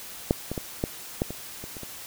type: clicks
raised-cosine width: 2 ms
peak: -6 / -16 / -16 / -11 / -10 / -20 / -24 / -26 / -24 dBFS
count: 9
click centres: 0.309 / 0.516 / 0.578 / 0.839 / 1.219 / 1.306 / 1.64 / 1.768 / 1.833 s
effects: white hiss -41 dBFS RMS until 2.06 s